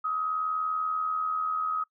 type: tone with amplitude modulation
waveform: sine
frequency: 1266 Hz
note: D#6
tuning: 30 cents sharp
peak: -24 dBFS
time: 0.04-1.84 s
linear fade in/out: 10 ms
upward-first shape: sine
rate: 80.3 Hz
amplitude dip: 50%
effects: noise-tail reverb RT60 0.1 s tail -22 dB re dry